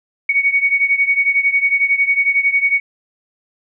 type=beating tone pair; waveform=sine; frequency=2231 / 2242 Hz; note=C#7 / C#7; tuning=+11 / +19 cents; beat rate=11 Hz; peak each=-14 / -17 dBFS; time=0.29-2.8 s; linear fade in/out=5 ms; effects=none